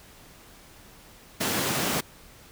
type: high-pass noise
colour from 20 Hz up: pink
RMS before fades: -27 dBFS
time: 1.4-2.01 s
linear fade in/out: 10 ms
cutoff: 120 Hz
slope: 24 dB/octave
effects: pink hiss -51 dBFS RMS until 2.51 s